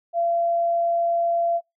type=tone; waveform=sine; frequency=682 Hz; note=F5; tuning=41 cents flat; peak=-19 dBFS; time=0.13-1.61 s; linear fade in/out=50 ms; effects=noise-tail reverb RT60 0.2 s tail -23 dB re dry